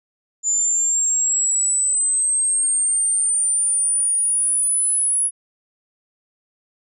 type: linear sweep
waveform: sine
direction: up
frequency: 7060 to 10340 Hz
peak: -16 dBFS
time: 0.43-5.31 s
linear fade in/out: 50 ms
effects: none